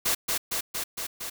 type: noise with echo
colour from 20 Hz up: white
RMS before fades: -25 dBFS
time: 0.05-0.15 s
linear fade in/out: 10 ms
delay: 230 ms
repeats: 5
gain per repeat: -2 dB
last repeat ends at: 1.3 s
effects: none